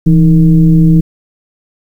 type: tone with frequency modulation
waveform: sine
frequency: 164.81 Hz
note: E3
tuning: in tune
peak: -3 dBFS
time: 0.06-1.01 s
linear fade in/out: 10 ms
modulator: 148 Hz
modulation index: 0.7
effects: 7-bit